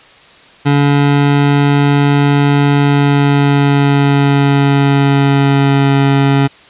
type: tone with pitch glide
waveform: 25% pulse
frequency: 142.7 to 138.48 Hz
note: D3 to C#3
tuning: -49 to -1 cents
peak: -4 dBFS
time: 0.65-6.48 s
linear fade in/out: 20 ms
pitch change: -52 cents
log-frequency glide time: 2.75-6.11 s
effects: white hiss -41 dBFS RMS until 6.69 s + resampled to 8000 Hz